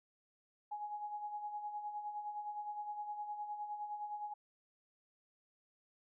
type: tone with tremolo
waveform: sine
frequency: 835 Hz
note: G#5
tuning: 9 cents sharp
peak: -38 dBFS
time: 0.71-4.34 s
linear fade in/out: 10 ms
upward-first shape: sine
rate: 9.7 Hz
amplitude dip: 55%
effects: none